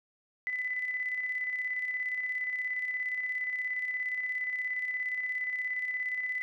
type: tone with tremolo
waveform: sine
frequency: 2004 Hz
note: B6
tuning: 25 cents sharp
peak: -29 dBFS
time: 0.47-6.42 s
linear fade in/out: 0 ms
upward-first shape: square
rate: 17 Hz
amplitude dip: 40%
effects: none